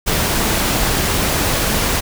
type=noise; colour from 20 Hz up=pink; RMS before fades=-17 dBFS; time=0.06-2.01 s; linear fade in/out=20 ms; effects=none